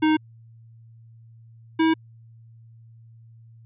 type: tone pair in turn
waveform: square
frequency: 311.1 / 322.1 Hz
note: D#4 / E4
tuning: 0 / -40 cents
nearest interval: minor second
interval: 60 cents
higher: second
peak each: -17 dBFS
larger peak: neither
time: 0.02-0.17 / 1.79-1.94 s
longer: neither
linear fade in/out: 10 ms
effects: added 114 Hz sine -46 dBFS peak until 3.65 s + resampled to 8000 Hz